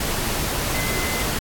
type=tone in noise; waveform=sine; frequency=2050 Hz; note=C7; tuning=36 cents flat; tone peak=-30 dBFS; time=0.74-1.23 s; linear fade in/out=5 ms; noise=pink; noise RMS=-24 dBFS; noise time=0-1.39 s; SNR=-9 dB; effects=AAC 64 kbps